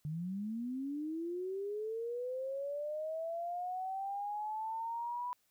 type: linear sweep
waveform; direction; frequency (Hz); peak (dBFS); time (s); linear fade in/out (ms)
sine; up; 146.83 to 990; -36; 0.05-5.33; 0
effects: white hiss -75 dBFS RMS until 5.5 s